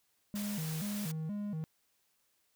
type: tone with vibrato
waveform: triangle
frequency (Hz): 180.4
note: F#3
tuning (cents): -44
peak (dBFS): -33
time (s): 0.34-1.64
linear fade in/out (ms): 0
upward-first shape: square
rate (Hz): 2.1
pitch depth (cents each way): 230
type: noise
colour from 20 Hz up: white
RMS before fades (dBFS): -44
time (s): 0.35-1.12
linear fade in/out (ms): 10
effects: white hiss -75 dBFS RMS until 2.55 s